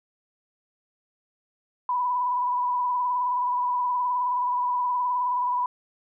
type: tone with vibrato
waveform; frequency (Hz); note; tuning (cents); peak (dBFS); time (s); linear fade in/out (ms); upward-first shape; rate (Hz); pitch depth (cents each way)
sine; 987.8; B5; 0; -22; 1.89-5.66; 2; sine; 19; 33
effects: none